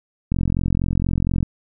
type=click train; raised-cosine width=5 ms; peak=-8 dBFS; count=50; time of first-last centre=0.32-1.429 s; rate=44.2 Hz; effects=none